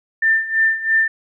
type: tone with tremolo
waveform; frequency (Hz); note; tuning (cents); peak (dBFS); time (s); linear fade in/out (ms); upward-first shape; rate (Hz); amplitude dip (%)
sine; 1789; A6; +28; -11; 0.22-1.08; 5; sine; 3; 80
effects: none